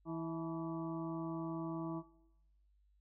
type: harmonic tone with a mistuned harmonic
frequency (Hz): 163.5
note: E3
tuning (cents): -14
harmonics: 1 / 2 / 4 / 5 / 6 / 7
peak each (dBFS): -44 / -40 / -49 / -53 / -53 / -51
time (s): 0.05-2.03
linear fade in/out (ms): 50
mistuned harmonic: 5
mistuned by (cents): +81
effects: noise-tail reverb RT60 0.9 s tail -18 dB re dry + added 50 Hz sine -68 dBFS peak until 3 s